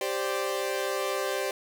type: chord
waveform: sawtooth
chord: G suspended fourth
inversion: none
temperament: equal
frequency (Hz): 392 / 523.3 / 587.3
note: G4 / C5 / D5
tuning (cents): 0 / 0 / 0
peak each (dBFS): -28 / -28 / -29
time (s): 0.01-1.51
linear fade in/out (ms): 2
effects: none

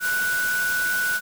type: tone in noise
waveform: sine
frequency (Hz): 1480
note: F#6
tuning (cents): 0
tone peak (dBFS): -21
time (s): 0-1.21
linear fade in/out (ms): 50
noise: white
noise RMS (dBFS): -31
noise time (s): 0-1.21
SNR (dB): +7
effects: none

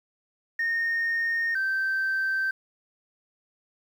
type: tone pair in turn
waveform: sine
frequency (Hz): 1841 / 1555.3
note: A#6 / G6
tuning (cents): -22 / -14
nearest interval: minor third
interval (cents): 292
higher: first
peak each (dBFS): -22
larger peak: neither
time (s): 0.59-1.55 / 1.55-2.51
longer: neither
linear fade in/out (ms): 5
effects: tanh soft clip ceiling -21 dBFS + 9-bit

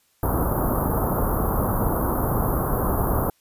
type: band-stop noise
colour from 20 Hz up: pink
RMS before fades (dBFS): -22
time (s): 0.23-3.3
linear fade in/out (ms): 2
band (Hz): 1300 to 12000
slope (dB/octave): 48
effects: white hiss -64 dBFS RMS until 3.4 s + resampled to 32000 Hz

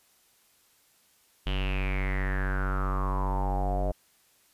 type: tone with low-pass filter sweep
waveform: square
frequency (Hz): 47.61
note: G1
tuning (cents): -50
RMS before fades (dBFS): -28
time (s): 1.46-3.92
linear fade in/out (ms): 10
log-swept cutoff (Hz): 3100 to 630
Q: 8.2
effects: white hiss -64 dBFS RMS until 4.53 s + resampled to 32000 Hz

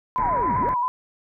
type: tone with vibrato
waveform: sine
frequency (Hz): 987.8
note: B5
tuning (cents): 0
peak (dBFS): -20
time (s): 0.16-0.88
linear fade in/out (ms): 0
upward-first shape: square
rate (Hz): 7.5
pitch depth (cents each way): 40
type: low-pass noise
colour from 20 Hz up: pink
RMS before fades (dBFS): -32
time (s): 0.18-0.74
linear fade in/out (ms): 0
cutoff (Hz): 2200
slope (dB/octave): 96
type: linear two-way sweep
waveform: sine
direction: down then up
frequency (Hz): 919 to 73.42 to 610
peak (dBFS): -27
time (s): 0.2-0.69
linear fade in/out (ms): 0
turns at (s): 0.58
effects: none

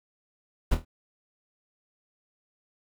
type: noise with echo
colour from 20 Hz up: brown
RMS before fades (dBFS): -21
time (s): 0.71-0.75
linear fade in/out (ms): 10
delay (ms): 25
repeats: 4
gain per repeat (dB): -8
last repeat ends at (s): 0.85
effects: none

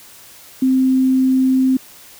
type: tone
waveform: sine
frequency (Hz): 260.9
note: C4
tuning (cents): -5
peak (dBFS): -11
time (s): 0.62-1.77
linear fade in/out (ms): 5
effects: white hiss -42 dBFS RMS until 2.19 s

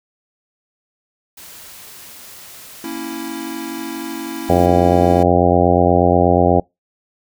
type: noise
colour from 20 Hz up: white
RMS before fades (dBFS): -38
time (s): 1.37-4.66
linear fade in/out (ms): 5
type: chord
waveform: square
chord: A# diminished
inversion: none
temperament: equal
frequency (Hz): 233.1 / 277.2 / 329.6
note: A#3 / C#4 / E4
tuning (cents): 0 / 0 / 0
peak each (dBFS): -33 / -30 / -28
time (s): 2.84-5.23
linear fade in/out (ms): 2
type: harmonic tone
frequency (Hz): 88.3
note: F2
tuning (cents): +20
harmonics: 1 / 2 / 3 / 4 / 5 / 6 / 7 / 8 / 9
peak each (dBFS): -19 / -19 / -19 / -19 / -19 / -19 / -19 / -19 / -19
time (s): 4.49-6.6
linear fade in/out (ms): 5
effects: noise-tail reverb RT60 0.2 s tail -26 dB re dry

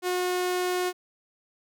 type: tone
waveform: sawtooth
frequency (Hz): 361.9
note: F#4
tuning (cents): -38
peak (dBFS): -21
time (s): 0.02-0.93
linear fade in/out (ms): 50
effects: none

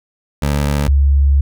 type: tone pair in turn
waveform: 20% pulse / sine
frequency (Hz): 72 / 69.79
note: D2 / C#2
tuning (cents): -34 / +12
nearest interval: minor second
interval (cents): 54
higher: first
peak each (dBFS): -9 / -8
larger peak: second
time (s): 0.42-0.88 / 0.88-1.41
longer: second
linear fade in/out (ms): 5
effects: none

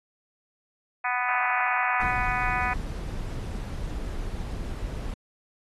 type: harmonic tone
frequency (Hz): 247.8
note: B3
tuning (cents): +6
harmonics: 3 / 4 / 5 / 6 / 7 / 8 / 9 / 10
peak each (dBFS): -30 / -31 / -32 / -33 / -33 / -34 / -35 / -35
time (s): 1.04-2.74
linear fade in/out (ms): 10
type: noise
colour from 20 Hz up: brown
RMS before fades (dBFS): -32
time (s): 2-5.14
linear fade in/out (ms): 2
effects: AAC 32 kbps

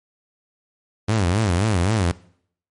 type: tone with vibrato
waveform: sawtooth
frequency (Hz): 98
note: G2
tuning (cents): 0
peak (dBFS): -13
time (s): 1.08-2.12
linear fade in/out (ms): 10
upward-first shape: sine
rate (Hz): 3.8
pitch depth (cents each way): 240
effects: noise-tail reverb RT60 0.6 s tail -20 dB re dry + MP3 48 kbps

